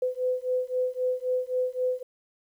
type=beating tone pair; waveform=sine; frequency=504 / 507.8 Hz; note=B4 / B4; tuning=+35 / +48 cents; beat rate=3.8 Hz; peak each=-28 dBFS; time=0.02-2.03 s; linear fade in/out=5 ms; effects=10-bit